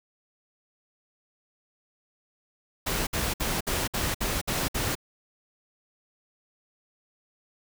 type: noise bursts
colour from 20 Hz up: pink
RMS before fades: -28 dBFS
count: 8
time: 2.86-4.953 s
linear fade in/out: 10 ms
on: 210 ms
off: 59 ms
effects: none